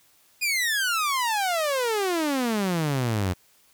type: exponential sweep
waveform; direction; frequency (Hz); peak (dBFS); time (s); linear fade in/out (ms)
sawtooth; down; 2498 to 87.31; -19; 0.41-3.34; 20
effects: white hiss -60 dBFS RMS until 3.73 s